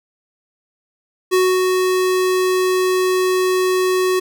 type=tone with ADSR envelope; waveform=square; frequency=370 Hz; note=F#4; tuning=in tune; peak=-12 dBFS; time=1.31-4.2 s; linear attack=27 ms; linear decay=250 ms; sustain=-3 dB; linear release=12 ms; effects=none